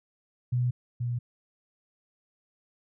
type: tone pair in turn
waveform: sine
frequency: 123.47 / 120.79 Hz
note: B2 / B2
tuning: 0 / -38 cents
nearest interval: unison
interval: 38 cents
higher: first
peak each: -23 / -27 dBFS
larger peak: first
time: 0.52-0.71 / 1-1.19 s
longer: neither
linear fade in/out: 10 ms
effects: none